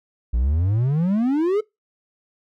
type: exponential sweep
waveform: triangle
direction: up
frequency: 55 to 441.7 Hz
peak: -15 dBFS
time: 0.33-1.61 s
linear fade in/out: 10 ms
effects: noise-tail reverb RT60 0.2 s tail -24 dB re dry